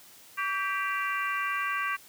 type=harmonic tone with a mistuned harmonic; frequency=393.8 Hz; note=G4; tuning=8 cents sharp; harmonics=3 / 4 / 5 / 6 / 7; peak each=-31 / -33 / -35 / -37 / -38 dBFS; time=0.37-1.97 s; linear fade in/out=20 ms; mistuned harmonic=3; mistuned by=-55 cents; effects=white hiss -53 dBFS RMS until 2.08 s + high-pass 80 Hz 12 dB/octave